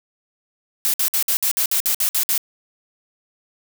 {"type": "noise bursts", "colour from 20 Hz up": "blue", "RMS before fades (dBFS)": -19, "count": 11, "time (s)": [0.85, 2.378], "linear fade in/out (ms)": 0, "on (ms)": 88, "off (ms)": 56, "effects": []}